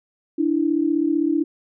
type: tone pair together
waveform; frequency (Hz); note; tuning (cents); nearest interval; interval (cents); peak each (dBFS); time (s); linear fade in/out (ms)
sine; 293.9 / 329.6; D4 / E4; +1 / 0; major second; 199; -20; 0.38-1.44; 10
effects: none

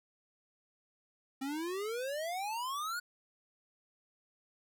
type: exponential sweep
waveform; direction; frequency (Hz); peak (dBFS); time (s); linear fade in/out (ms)
square; up; 261.6 to 1480; -36; 1.41-3; 10
effects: none

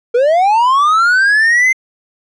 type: linear sweep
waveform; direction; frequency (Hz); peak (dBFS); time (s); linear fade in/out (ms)
triangle; up; 460 to 2093; -6; 0.14-1.73; 10
effects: resampled to 22050 Hz

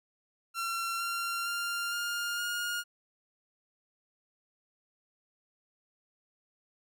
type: tone with pitch steps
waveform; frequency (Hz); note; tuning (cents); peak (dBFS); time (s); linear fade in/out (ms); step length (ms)
sawtooth; 1362 / 1377.8 / 1393.8 / 1410 / 1426.4; F6 / F6 / F6 / F6 / F6; -44 / -24 / -4 / +16 / +36; -28; 0.54-2.84; 50; 460
effects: none

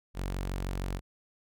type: tone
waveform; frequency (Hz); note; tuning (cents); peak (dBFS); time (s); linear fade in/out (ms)
sawtooth; 46.39; F#1; +5; -28; 0.14-1.01; 50
effects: none

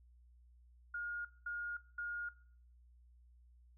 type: tone bursts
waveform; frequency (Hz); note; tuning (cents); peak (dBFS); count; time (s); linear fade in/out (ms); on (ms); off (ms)
sine; 1426; F6; +36; -38; 3; 0.94-2.29; 5; 310; 210
effects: noise-tail reverb RT60 0.6 s tail -22 dB re dry + added 60 Hz sine -61 dBFS peak until 3.77 s

